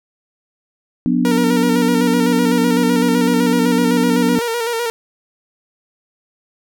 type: chord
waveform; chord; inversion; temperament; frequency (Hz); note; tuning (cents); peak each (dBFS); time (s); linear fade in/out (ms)
sine; B minor; second; equal with one note detuned; 180.88 / 246.9 / 293.7; F#3 / B3 / D4; -39 / 0 / 0; -19 / -15 / -19; 1.06-4.39; 0
type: tone with vibrato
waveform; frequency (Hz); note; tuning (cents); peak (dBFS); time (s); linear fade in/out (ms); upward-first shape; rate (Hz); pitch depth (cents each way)
sawtooth; 466.2; A#4; 0; -14; 1.25-4.9; 0; square; 7.9; 42
effects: none